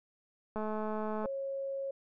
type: click train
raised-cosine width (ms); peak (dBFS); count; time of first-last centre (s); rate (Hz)
1; -24; 151; 0.56-1.258; 215
type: tone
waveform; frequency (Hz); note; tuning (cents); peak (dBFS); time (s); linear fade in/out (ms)
sine; 546; C#5; -26; -34; 1.24-1.91; 5
effects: none